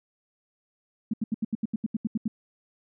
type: tone bursts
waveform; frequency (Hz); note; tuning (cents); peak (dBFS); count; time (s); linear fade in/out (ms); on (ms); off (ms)
sine; 220; A3; 0; -23; 12; 1.11-2.28; 5; 26; 78
effects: none